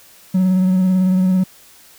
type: tone with vibrato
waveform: triangle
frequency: 185.7 Hz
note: F#3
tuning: 7 cents sharp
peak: -9 dBFS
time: 0.34-1.44 s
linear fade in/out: 10 ms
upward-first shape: sine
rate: 18 Hz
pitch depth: 26 cents each way
effects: tanh soft clip ceiling -5 dBFS + white hiss -46 dBFS RMS until 1.98 s